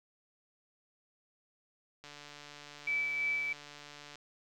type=click train; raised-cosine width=0.2 ms; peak=-32 dBFS; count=310; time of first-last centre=2.04-4.156 s; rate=146 Hz
type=tone with tremolo; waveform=sine; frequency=2307 Hz; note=D7; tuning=31 cents flat; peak=-29 dBFS; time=2.87-3.53 s; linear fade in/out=5 ms; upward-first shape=sine; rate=3 Hz; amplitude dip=35%
effects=11-bit